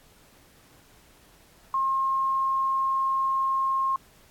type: tone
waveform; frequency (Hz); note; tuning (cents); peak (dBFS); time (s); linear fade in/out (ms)
sine; 1070; C6; +38; -22; 1.74-3.96; 2
effects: pink hiss -57 dBFS RMS until 4.3 s + AAC 64 kbps